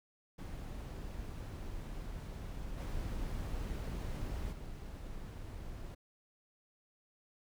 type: noise with level steps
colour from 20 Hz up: brown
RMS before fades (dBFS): -43 / -39 / -45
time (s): 0.38-5.95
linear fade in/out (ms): 10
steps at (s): 2.77 / 4.51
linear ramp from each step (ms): 20
effects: none